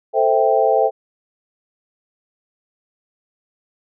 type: chord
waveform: sine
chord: A minor seventh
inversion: none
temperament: equal with one note detuned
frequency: 442.3 / 523.3 / 659.3 / 784 Hz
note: A4 / C5 / E5 / G5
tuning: +9 / 0 / 0 / 0 cents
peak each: -18 dBFS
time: 0.13-0.91 s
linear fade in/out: 50 ms
effects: none